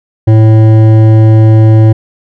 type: tone with hard clipping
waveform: triangle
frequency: 110 Hz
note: A2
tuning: in tune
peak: -3 dBFS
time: 0.27-1.93 s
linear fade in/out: 10 ms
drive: 15 dB
effects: none